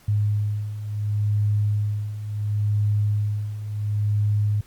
sine beating tone pair, 103.83 / 104.54 Hz, G#2 / G#2, 0 / +12 cents, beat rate 0.71 Hz, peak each -26 / -21 dBFS, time 0.08-4.61 s, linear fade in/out 5 ms, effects pink hiss -54 dBFS RMS until 4.66 s + MP3 96 kbps

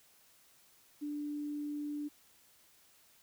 sine tone with quantisation, 294.2 Hz, D4, 3 cents sharp, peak -36 dBFS, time 1.01-2.09 s, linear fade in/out 20 ms, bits 11, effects white hiss -65 dBFS RMS until 3.22 s

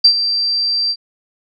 sine tone with ADSR envelope, 4699 Hz, D8, in tune, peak -3 dBFS, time 0.04-0.96 s, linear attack 10 ms, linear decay 79 ms, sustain -11 dB, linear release 55 ms, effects none

